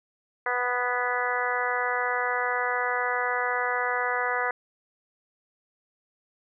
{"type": "harmonic tone with a mistuned harmonic", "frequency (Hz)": 246.9, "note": "B3", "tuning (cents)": 0, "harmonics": [2, 3, 4, 5, 6, 7, 8], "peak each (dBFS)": [-32, -32, -32, -32, -32, -32, -32], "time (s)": [0.46, 4.51], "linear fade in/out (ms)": 2, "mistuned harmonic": 7, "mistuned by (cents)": -16, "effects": []}